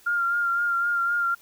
sine tone with vibrato, 1396.9 Hz, F6, in tune, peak -21 dBFS, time 0.06-1.35 s, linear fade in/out 10 ms, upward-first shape sine, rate 3.9 Hz, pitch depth 27 cents each way, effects white hiss -55 dBFS RMS until 1.41 s

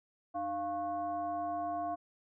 sine tone with frequency modulation, 698.5 Hz, F5, in tune, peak -33 dBFS, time 0.34-1.96 s, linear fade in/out 20 ms, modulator 395 Hz, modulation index 0.71, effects none

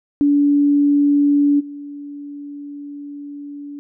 sine tone with level steps, 287.5 Hz, D4, 37 cents flat, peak -11 / -29 dBFS, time 0.21-3.79 s, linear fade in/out 0 ms, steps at 1.59 s, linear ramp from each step 20 ms, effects none

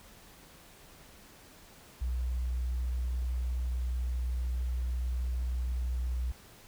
sine tone, 61.74 Hz, B1, in tune, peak -28 dBFS, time 2.01-6.32 s, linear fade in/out 10 ms, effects tanh soft clip ceiling -26 dBFS + pink hiss -55 dBFS RMS until 6.67 s

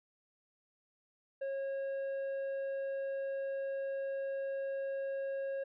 sine tone with tanh clipping, 545 Hz, C#5, 29 cents flat, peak -36 dBFS, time 1.41-5.64 s, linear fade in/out 10 ms, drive 6 dB, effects none

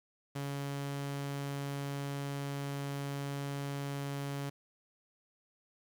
sawtooth tone, 140.6 Hz, C#3, 25 cents sharp, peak -32 dBFS, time 0.35-4.5 s, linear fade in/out 10 ms, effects 10-bit

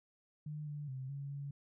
sine tone with pitch steps, 150.8 / 147.1 / 131.3 / 140.1 / 141.2 Hz, D3 / D3 / C3 / C#3 / C#3, +46 / +3 / +6 / +19 / +32 cents, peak -40 dBFS, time 0.46-1.51 s, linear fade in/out 5 ms, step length 210 ms, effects none

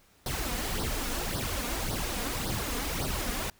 pink noise with flanger, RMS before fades -32 dBFS, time 0.26-3.5 s, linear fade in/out 2 ms, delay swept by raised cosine 0.2 to 4.2 ms, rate 1.8 Hz, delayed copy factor +0.7, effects pink hiss -62 dBFS RMS until 3.59 s

